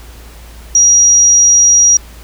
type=tone; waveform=sine; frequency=5740 Hz; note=F8; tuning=47 cents sharp; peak=-4 dBFS; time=0.75-1.97 s; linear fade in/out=2 ms; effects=added 57 Hz sine -32 dBFS peak until 2.23 s + pink hiss -39 dBFS RMS until 2.23 s